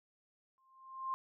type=tone with exponential growth; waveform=sine; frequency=1056 Hz; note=C6; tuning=16 cents sharp; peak=-32 dBFS; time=0.58-1.14 s; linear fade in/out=0 ms; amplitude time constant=120 ms; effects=none